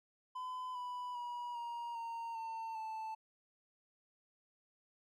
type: tone with pitch steps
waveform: triangle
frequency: 1012 / 988.9 / 966.3 / 944.2 / 922.7 / 901.6 / 881 Hz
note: B5 / B5 / B5 / A#5 / A#5 / A5 / A5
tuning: +42 / +2 / -38 / +22 / -18 / +42 / +2 cents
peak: -38 dBFS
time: 0.35-3.15 s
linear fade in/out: 10 ms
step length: 400 ms
effects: MP3 96 kbps